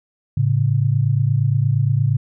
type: tone pair together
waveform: sine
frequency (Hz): 110 / 138.59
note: A2 / C#3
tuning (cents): 0 / 0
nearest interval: major third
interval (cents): 400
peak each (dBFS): -17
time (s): 0.37-2.17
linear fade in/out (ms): 5
effects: none